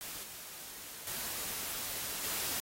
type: noise with level steps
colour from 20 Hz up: white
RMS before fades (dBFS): -43 / -47 / -39 / -36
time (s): 0.01-2.6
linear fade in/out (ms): 0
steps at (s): 0.23 / 1.07 / 2.24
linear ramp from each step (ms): 2
effects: AAC 48 kbps